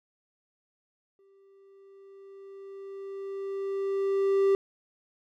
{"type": "tone with exponential growth", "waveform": "triangle", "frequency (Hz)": 392, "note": "G4", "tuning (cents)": 0, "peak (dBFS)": -17, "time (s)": [1.19, 4.55], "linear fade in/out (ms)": 1, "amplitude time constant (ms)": 730, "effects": []}